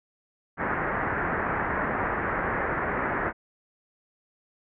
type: low-pass noise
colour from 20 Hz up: white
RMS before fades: -28 dBFS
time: 0.57-3.33 s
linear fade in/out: 50 ms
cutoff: 1900 Hz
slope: 48 dB/octave
effects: none